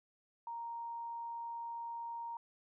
sine tone, 932.3 Hz, A#5, in tune, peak -40 dBFS, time 0.47-2.37 s, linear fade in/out 2 ms, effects none

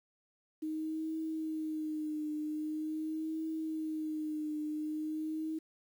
sine tone with vibrato, 311.1 Hz, D#4, in tune, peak -34 dBFS, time 0.62-5.59 s, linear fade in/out 10 ms, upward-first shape triangle, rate 0.44 Hz, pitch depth 48 cents each way, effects 10-bit

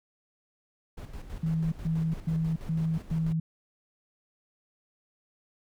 brown noise with tremolo, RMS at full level -39 dBFS, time 0.97-3.33 s, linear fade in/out 10 ms, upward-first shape square, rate 6.1 Hz, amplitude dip 55%
sine tone bursts, 161.4 Hz, E3, 36 cents flat, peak -25 dBFS, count 5, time 1.43-3.4 s, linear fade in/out 5 ms, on 290 ms, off 130 ms
effects none

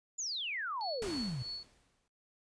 sine exponential sweep, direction down, 7220 to 115 Hz, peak -35 dBFS, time 0.18-1.43 s, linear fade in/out 10 ms
sine tone with tremolo, 4408 Hz, C#8, 11 cents flat, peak -38 dBFS, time 0.81-1.63 s, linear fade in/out 0 ms, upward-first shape sine, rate 3.2 Hz, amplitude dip 85%
pink noise with exponential decay, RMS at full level -40 dBFS, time 1.02-2.08 s, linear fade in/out 1 ms, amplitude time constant 230 ms
effects noise-tail reverb RT60 0.3 s tail -21 dB re dry + resampled to 22050 Hz

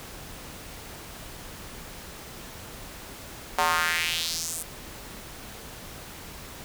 square tone with high-pass filter sweep, 82.41 Hz, E2, in tune, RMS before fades -27 dBFS, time 3.58-4.63 s, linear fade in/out 5 ms, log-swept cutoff 800 to 9600 Hz, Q 2.4, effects pink hiss -42 dBFS RMS until 6.64 s

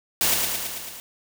white noise with echo, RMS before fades -21 dBFS, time 0.21-0.34 s, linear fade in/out 0 ms, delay 110 ms, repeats 6, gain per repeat -3 dB, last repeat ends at 1 s, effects none

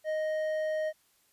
sine tone with hard clipping, 622.3 Hz, D#5, in tune, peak -30 dBFS, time 0.04-0.93 s, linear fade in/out 50 ms, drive 6 dB, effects white hiss -68 dBFS RMS until 1.32 s + resampled to 32000 Hz

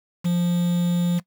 triangle tone with quantisation, 174.61 Hz, F3, in tune, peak -16 dBFS, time 0.24-1.2 s, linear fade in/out 20 ms, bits 6, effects noise-tail reverb RT60 0.1 s tail -19 dB re dry

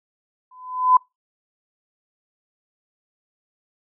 sine tone with exponential growth, 1010 Hz, B5, 39 cents sharp, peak -8 dBFS, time 0.51-0.97 s, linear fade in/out 5 ms, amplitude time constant 100 ms, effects noise-tail reverb RT60 0.2 s tail -25 dB re dry

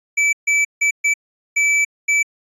square tone bursts at uneven times, 2310 Hz, D7, 29 cents flat, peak -14 dBFS, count 6, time 0.17-0.33 / 0.47-0.65 / 0.81-0.91 / 1.04-1.14 / 1.56-1.85 / 2.08-2.23 s, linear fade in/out 10 ms, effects resampled to 24000 Hz

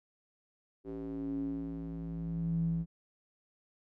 square tone with band-pass filter sweep, 55.6 Hz, A1, 19 cents sharp, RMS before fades -36 dBFS, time 0.84-2.86 s, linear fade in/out 50 ms, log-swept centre 350 to 150 Hz, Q 6.7, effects none

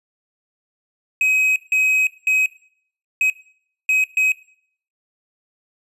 triangle tone bursts at uneven times, 2534 Hz, D#7, 31 cents sharp, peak -12 dBFS, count 6, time 1.21-1.56 / 1.72-2.07 / 2.27-2.46 / 3.21-3.3 / 3.89-4.04 / 4.17-4.32 s, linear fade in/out 2 ms, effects noise-tail reverb RT60 0.6 s tail -20 dB re dry + resampled to 32000 Hz

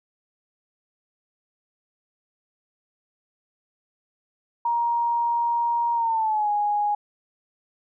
sine tone with pitch glide, 941 to 828.7 Hz, A#5 to G#5, +16 to -4 cents, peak -20 dBFS, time 4.65-6.95 s, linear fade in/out 5 ms, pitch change -220 cents, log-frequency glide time 5.94-6.5 s, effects none

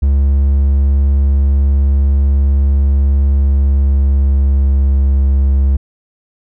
triangle tone with pitch glide, 69.3 to 68.11 Hz, C#2 to C#2, 0 to -30 cents, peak -6 dBFS, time 0.02-5.77 s, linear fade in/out 10 ms, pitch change -30 cents, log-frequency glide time 3.2-5.11 s, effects none

